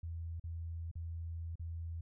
sine tone with dropouts, 83.1 Hz, E2, 15 cents sharp, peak -39 dBFS, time 0.03-2.01 s, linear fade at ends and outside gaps 5 ms, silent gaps 0.398-0.439 / 0.914-0.954 / 1.556-1.595 s, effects none

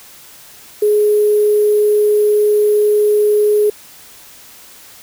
sine tone with sample-and-hold, 419 Hz, G#4, 15 cents sharp, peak -9 dBFS, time 0.82-3.7 s, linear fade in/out 5 ms, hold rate 11025 Hz, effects white hiss -40 dBFS RMS until 5.02 s

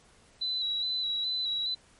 sine tone with vibrato, 3951 Hz, B7, in tune, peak -28 dBFS, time 0.41-1.75 s, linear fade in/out 10 ms, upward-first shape square, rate 2.4 Hz, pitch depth 27 cents each way, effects pink hiss -60 dBFS RMS until 1.99 s + MP3 48 kbps

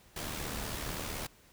pink noise with amplitude modulation, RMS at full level -36 dBFS, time 0.16-1.27 s, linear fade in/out 5 ms, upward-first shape sine, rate 75.6 Hz, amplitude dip 50%, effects pink hiss -61 dBFS RMS until 1.52 s

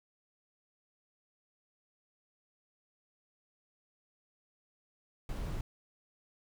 brown noise, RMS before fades -37 dBFS, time 5.29-5.61 s, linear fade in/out 2 ms, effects none

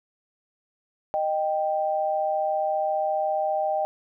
sine tone pair together, 618.7 / 784 Hz, D#5 / G5, -10 / 0 cents, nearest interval major third, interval 410 cents, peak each -25 dBFS, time 1.14-3.85 s, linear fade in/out 0 ms, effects none

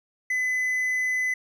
triangle tone, 2013 Hz, B6, 33 cents sharp, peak -21 dBFS, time 0.3-1.34 s, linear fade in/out 5 ms, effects none

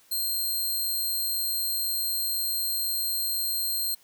5% pulse tone, 4186 Hz, C8, in tune, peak -19 dBFS, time 0.11-3.95 s, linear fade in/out 10 ms, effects white hiss -59 dBFS RMS until 4.03 s + high-pass 100 Hz 12 dB/octave

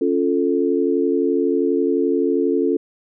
sine chord, Db augmented, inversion none, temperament equal, 277.2 / 349.2 / 440 Hz, Db4 / F4 / A4, 0 / 0 / 0 cents, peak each -20 dBFS, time 0.01-2.77 s, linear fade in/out 5 ms, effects none

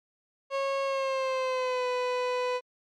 30% pulse tone with pitch glide, 547 to 498.7 Hz, C#5 to B4, -23 to +17 cents, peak -24 dBFS, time 0.5-2.61 s, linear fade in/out 50 ms, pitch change -160 cents, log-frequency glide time 0.84-1.87 s, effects low-pass 4000 Hz 12 dB/octave + MP3 96 kbps

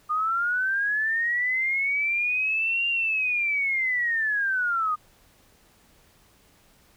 sine linear two-way sweep, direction up then down, 1214 to 2794 to 1214 Hz, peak -22 dBFS, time 0.09-4.96 s, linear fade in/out 20 ms, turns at 2.88 s, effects pink hiss -59 dBFS RMS until 6.96 s

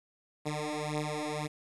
10% pulse beating tone pair, 149.8 / 151.7 Hz, D3 / D#3, +35 / -44 cents, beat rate 1.9 Hz, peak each -27 dBFS, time 0.45-1.48 s, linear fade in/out 20 ms, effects resampled to 24000 Hz + 9-bit

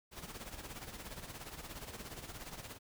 pink noise with tremolo, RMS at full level -45 dBFS, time 0.11-2.79 s, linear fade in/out 50 ms, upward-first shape sine, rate 17 Hz, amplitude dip 65%, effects none

